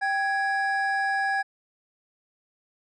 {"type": "tone pair together", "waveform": "triangle", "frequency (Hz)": [784, 1663.8], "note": ["G5", "G#6"], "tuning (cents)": [0, 3], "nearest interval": "octave + minor second", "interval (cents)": 1303, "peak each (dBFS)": -24, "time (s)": [0.01, 1.43], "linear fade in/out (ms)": 20, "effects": ["resampled to 24000 Hz"]}